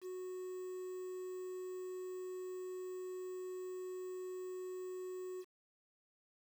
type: tone with quantisation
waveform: triangle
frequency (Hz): 368.3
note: F#4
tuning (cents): -8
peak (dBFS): -40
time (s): 0.01-5.45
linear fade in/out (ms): 50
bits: 10
effects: none